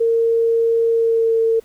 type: tone with pitch glide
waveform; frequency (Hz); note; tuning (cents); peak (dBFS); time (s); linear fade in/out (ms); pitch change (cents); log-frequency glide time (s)
sine; 458.8 to 452.5; A#4 to A4; -28 to +48; -13; 0-1.6; 10; -24; 0.9-1.39
effects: pink hiss -53 dBFS RMS until 1.64 s